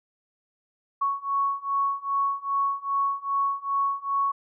sine beating tone pair, 1108.7 / 1111.2 Hz, C#6 / C#6, 0 / +4 cents, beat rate 2.5 Hz, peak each -27 / -26 dBFS, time 1.01-4.32 s, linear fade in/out 10 ms, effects none

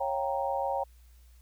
sine chord, G half-diminished seventh, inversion second, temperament equal with one note detuned, 550.5 / 698.5 / 784 / 932.3 Hz, Db5 / F5 / G5 / Bb5, -12 / 0 / 0 / 0 cents, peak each -32 / -38 / -32 / -34 dBFS, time 0-0.84 s, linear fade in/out 10 ms, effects added 60 Hz sine -53 dBFS peak until 1.41 s + white hiss -67 dBFS RMS until 1.41 s

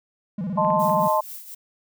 triangle tone with vibrato, 185 Hz, F#3, in tune, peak -23 dBFS, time 0.38-1.08 s, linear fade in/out 5 ms, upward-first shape square, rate 17 Hz, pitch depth 190 cents each way
sine chord, A diminished, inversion second, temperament equal, 622.3 / 880 / 1046.5 Hz, Eb5 / A5 / C6, 0 / 0 / 0 cents, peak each -22 dBFS, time 0.57-1.21 s, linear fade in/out 10 ms
clicks, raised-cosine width 0.5 ms, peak -26 dBFS, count 3, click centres 0.648 / 0.704 / 0.896 s
violet noise with tremolo, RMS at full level -35 dBFS, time 0.79-1.55 s, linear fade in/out 10 ms, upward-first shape triangle, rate 4.2 Hz, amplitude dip 70%
effects none

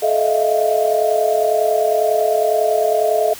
sine tone cluster, 431.9 / 622 / 652 / 694 Hz, A4 / D#5 / E5 / F5, -32 / -1 / -19 / -11 cents, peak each -19 dBFS, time 0.02-3.34 s, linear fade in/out 10 ms, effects white hiss -35 dBFS RMS until 3.39 s

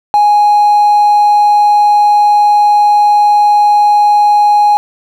triangle tone with hard clipping, 830.6 Hz, G#5, in tune, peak -5 dBFS, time 0.14-4.77 s, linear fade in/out 0 ms, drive 4 dB, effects none

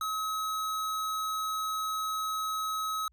square tone, 1280 Hz, D#6, 49 cents sharp, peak -31 dBFS, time 0.01-3.08 s, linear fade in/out 2 ms, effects added 60 Hz sine -63 dBFS peak until 3.12 s

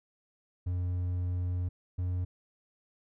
triangle tone pair in turn, 89.5 / 90.12 Hz, F2 / F#2, +43 / -45 cents, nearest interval unison, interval 12 cents, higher second, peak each -27 dBFS, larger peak neither, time 0.66-1.69 / 1.98-2.25 s, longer first, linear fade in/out 10 ms, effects none

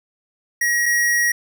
square tone pair in turn, 1900 / 1900 Hz, A#6 / A#6, +33 / +33 cents, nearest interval unison, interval 0 cents, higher neither, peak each -17 / -16 dBFS, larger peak second, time 0.61-0.86 / 0.86-1.32 s, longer second, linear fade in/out 5 ms, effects none

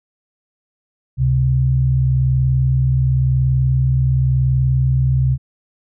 sine tone pair together, 68.9 / 129.84 Hz, C#2 / C3, -10 / -13 cents, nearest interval major seventh, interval 1097 cents, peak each -19 / -13 dBFS, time 1.17-5.38 s, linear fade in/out 50 ms, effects none

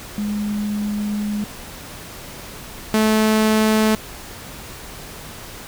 sine / sawtooth tone pair in turn, 208 / 217.3 Hz, G#3 / A3, +3 / -21 cents, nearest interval minor second, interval 76 cents, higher second, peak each -20 / -10 dBFS, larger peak second, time 0.18-1.44 / 2.94-3.95 s, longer first, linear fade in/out 0 ms, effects pink hiss -36 dBFS RMS until 5.67 s

